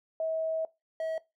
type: tone pair in turn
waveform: sine / triangle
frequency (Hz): 643 / 643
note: E5 / E5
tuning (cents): -43 / -43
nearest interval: unison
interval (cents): 0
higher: neither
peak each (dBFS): -28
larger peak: neither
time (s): 0.2-0.65 / 1-1.18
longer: first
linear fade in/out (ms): 2
effects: noise-tail reverb RT60 0.2 s tail -18 dB re dry